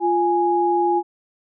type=tone pair together; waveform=sine; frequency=348.6 / 830.6 Hz; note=F4 / G#5; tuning=-3 / 0 cents; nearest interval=octave + minor third; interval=1503 cents; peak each=-19 / -18 dBFS; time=0-1.03 s; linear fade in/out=50 ms; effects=none